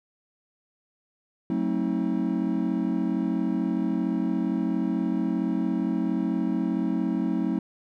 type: chord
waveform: triangle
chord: F# diminished seventh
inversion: none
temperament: just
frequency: 185 / 222 / 266.4 / 319.7 Hz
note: F#3 / A3 / C4 / Eb4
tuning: 0 / +16 / +31 / +47 cents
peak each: -27 dBFS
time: 1.5-7.59 s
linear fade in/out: 2 ms
effects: none